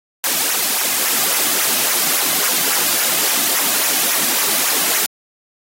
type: noise with flanger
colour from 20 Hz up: white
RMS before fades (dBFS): -17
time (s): 0.24-5.06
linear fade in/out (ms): 0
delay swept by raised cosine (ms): 0.22 to 2.22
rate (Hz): 3.6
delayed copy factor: -0.6
effects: high-pass 200 Hz 12 dB/octave + AAC 48 kbps